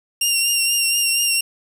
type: tone with vibrato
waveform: 15% pulse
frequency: 2776 Hz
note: F7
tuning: 11 cents flat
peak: -9 dBFS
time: 0.21-1.41 s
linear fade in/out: 5 ms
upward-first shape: triangle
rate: 4.2 Hz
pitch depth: 33 cents each way
effects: 7-bit